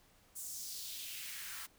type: noise with high-pass filter sweep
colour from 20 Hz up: white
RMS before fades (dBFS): -45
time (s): 0.35-1.67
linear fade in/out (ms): 20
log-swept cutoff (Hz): 8200 to 1200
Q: 2.1
effects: pink hiss -67 dBFS RMS until 1.78 s